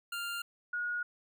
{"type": "tone pair in turn", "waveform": ["25% pulse", "sine"], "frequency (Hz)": [1396.9, 1445.3], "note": ["F6", "F#6"], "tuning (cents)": [0, -41], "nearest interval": "minor second", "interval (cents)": 59, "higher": "second", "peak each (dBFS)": [-32, -32], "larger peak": "neither", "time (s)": [[0.12, 0.42], [0.73, 1.03]], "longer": "neither", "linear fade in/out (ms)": 5, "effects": []}